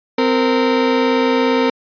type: tone pair together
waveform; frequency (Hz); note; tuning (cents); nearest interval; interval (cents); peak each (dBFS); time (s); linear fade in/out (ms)
30% pulse; 259.4 / 461.2; C4 / A#4; -15 / -19; minor seventh; 996; -13; 0.18-1.7; 5
effects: resampled to 11025 Hz